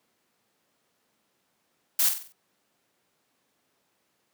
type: noise with echo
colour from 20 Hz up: blue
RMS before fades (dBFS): -22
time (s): 1.99-2.09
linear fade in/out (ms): 5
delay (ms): 47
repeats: 5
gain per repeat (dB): -7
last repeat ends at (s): 2.325
effects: pink hiss -72 dBFS RMS until 4.33 s + high-pass 200 Hz 12 dB/octave